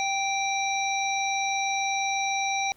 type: harmonic tone with a mistuned harmonic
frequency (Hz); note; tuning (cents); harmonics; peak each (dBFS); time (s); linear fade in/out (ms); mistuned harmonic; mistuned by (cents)
784; G5; 0; 1 / 3 / 5 / 7; -27 / -29 / -34 / -34; 0-2.72; 0; 7; +88
effects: pink hiss -60 dBFS RMS until 2.76 s

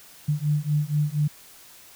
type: beating tone pair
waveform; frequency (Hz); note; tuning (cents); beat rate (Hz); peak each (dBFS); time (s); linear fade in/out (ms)
sine; 146.83 / 151.03; D3 / D3; 0 / +49; 4.2; -24; 0.28-1.28; 10
effects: white hiss -49 dBFS RMS until 1.95 s

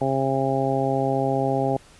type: harmonic tone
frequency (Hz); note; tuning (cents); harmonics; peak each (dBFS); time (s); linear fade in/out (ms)
134.6; C3; +49; 1 / 2 / 3 / 4 / 5 / 6; -27 / -27 / -27 / -27 / -27 / -27; 0.01-1.77; 5
effects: pink hiss -51 dBFS RMS until 1.99 s + resampled to 24000 Hz

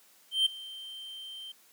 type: tone with ADSR envelope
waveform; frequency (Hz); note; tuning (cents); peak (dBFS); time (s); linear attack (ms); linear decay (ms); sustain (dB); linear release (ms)
triangle; 3129; G7; -4; -19; 0.31-1.52; 150; 7; -20; 6
effects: white hiss -61 dBFS RMS until 1.72 s + high-pass 200 Hz 12 dB/octave

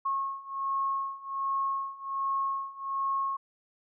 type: beating tone pair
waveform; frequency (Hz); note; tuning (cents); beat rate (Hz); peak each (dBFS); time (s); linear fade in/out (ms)
sine; 1089 / 1090.3; C#6 / C#6; -31 / -29; 1.3; -33 / -31; 0.05-3.37; 10
effects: none

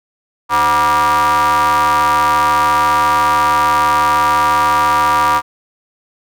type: ring-modulated tone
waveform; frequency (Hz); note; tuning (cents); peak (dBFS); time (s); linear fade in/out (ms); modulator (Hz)
square; 110.7; A2; +11; -8; 0.49-5.42; 50; 1070
effects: none

